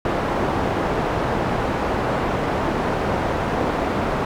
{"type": "low-pass noise", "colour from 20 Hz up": "white", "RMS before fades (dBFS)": -22, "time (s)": [0.05, 4.25], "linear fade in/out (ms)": 2, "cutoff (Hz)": 830, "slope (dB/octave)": 12, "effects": []}